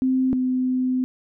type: tone pair in turn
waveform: sine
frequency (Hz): 259.7 / 255.5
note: C4 / C4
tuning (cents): -13 / -41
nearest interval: unison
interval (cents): 28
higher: first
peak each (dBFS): -17 / -19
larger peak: first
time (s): 0.02-0.33 / 0.33-1.04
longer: second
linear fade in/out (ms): 0
effects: none